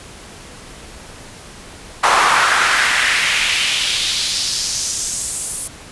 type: noise with high-pass filter sweep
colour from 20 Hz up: brown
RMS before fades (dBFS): -17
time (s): 2.03-5.68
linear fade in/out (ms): 10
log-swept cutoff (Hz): 1000 to 10000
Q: 2.2
effects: pink hiss -37 dBFS RMS until 5.91 s + resampled to 24000 Hz